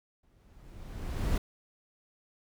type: noise with exponential growth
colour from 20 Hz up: brown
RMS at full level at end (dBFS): -26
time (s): 0.23-1.38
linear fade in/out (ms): 5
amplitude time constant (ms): 250
effects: none